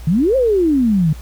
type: exponential two-way sweep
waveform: sine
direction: up then down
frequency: 146.83 to 548 to 146.83 Hz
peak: -11 dBFS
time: 0.07-1.13 s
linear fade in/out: 5 ms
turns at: 0.36 s
effects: added 60 Hz sine -30 dBFS peak until 1.21 s + pink hiss -43 dBFS RMS until 1.21 s